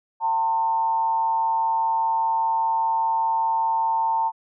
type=tone with frequency modulation; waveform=sine; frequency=900 Hz; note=A5; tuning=39 cents sharp; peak=-19 dBFS; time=0.2-4.32 s; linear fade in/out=50 ms; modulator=145 Hz; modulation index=0.38; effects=none